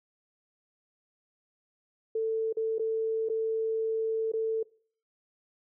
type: tone with dropouts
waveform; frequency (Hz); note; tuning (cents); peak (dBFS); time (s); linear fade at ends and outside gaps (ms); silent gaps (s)
sine; 444.9; A4; +19; -26; 2.15-4.63; 5; 2.527-2.569 / 2.784-2.794 / 3.288-3.297 / 4.319-4.335
effects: noise-tail reverb RT60 0.5 s tail -23 dB re dry